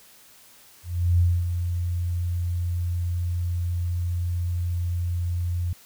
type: tone with ADSR envelope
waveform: sine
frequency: 87.31 Hz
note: F2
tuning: in tune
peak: -15 dBFS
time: 0.83-5.73 s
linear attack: 360 ms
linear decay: 250 ms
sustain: -8 dB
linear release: 3 ms
effects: white hiss -52 dBFS RMS until 5.85 s